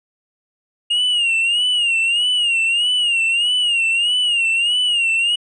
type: tone with vibrato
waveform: triangle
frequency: 2828 Hz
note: F7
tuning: 21 cents sharp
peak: -13 dBFS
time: 0.9-5.36 s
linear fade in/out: 10 ms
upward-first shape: sine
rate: 1.6 Hz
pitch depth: 96 cents each way
effects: resampled to 24000 Hz